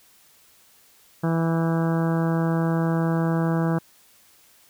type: harmonic tone with a mistuned harmonic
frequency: 164.81 Hz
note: E3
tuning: in tune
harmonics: 1 / 2 / 3 / 4 / 5 / 6 / 7 / 8 / 9 / 10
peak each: -21 / -27 / -31 / -33 / -35 / -37 / -38 / -39 / -40 / -41 dBFS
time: 1.23-3.79 s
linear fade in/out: 10 ms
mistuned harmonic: 10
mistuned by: -41 cents
effects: white hiss -56 dBFS RMS until 4.69 s